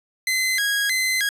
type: tone with vibrato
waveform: sawtooth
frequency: 1837 Hz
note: A#6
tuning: 26 cents flat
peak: -16 dBFS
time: 0.27-1.29 s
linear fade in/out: 2 ms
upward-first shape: square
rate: 1.6 Hz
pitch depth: 190 cents each way
effects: resampled to 32000 Hz